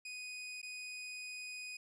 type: tone with dropouts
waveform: sawtooth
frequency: 2489 Hz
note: D#7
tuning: in tune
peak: -40 dBFS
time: 0.05-1.77 s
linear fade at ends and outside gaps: 5 ms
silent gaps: 0.617-0.628 s
effects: resampled to 22050 Hz